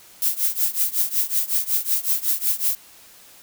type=noise with tremolo; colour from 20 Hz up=violet; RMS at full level=-18 dBFS; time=0.22-2.75 s; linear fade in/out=0 ms; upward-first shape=triangle; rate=5.4 Hz; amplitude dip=95%; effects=white hiss -48 dBFS RMS until 3.42 s